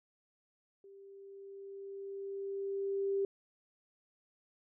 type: tone with level ramp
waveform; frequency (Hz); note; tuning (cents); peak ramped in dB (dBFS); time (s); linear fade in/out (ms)
sine; 394; G4; +9; -53 to -29; 0.84-3.25; 2
effects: none